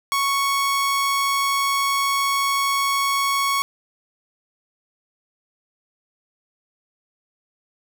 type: tone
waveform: sawtooth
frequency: 1108.7 Hz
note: C#6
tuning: in tune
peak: -15 dBFS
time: 0.12-3.62 s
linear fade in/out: 0 ms
effects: none